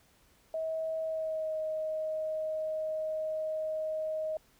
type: tone with pitch glide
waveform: sine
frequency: 641 to 626.7 Hz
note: E5 to D#5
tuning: -49 to +12 cents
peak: -31 dBFS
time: 0.54-4.37 s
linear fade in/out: 2 ms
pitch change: -39 cents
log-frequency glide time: 1.02-1.58 s
effects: pink hiss -65 dBFS RMS until 4.59 s